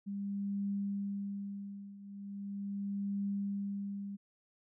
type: tone with tremolo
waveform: sine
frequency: 200 Hz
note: G3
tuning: 35 cents sharp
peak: -32 dBFS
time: 0.06-4.17 s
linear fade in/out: 20 ms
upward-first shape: triangle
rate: 0.39 Hz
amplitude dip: 85%
effects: none